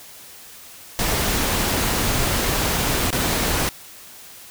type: noise with dropouts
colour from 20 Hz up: pink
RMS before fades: -21 dBFS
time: 0.99-3.69 s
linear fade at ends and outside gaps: 0 ms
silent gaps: 3.104-3.128 s
effects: white hiss -42 dBFS RMS until 4.5 s